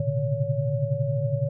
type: tone cluster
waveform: sine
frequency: 113.2 / 125 / 137 / 146.7 / 562 Hz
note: A2 / B2 / C#3 / D3 / C#5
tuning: +50 / +21 / -20 / -2 / +24 cents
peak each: -29 dBFS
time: 0-1.49 s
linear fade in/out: 5 ms
effects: none